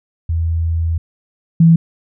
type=tone pair in turn; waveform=sine; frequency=82.5 / 165.31 Hz; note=E2 / E3; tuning=+2 / +5 cents; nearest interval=octave; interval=1203 cents; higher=second; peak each=-14 / -5 dBFS; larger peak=second; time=0.29-0.98 / 1.6-1.76 s; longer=first; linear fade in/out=5 ms; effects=none